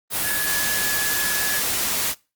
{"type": "tone in noise", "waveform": "sine", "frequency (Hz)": 1698, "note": "G#6", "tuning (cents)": 38, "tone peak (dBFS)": -26, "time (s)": [0.22, 1.63], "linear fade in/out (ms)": 50, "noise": "white", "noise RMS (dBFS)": -23, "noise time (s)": [0.1, 2.15], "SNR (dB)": -6, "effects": ["noise-tail reverb RT60 0.3 s tail -23 dB re dry", "Opus 32 kbps"]}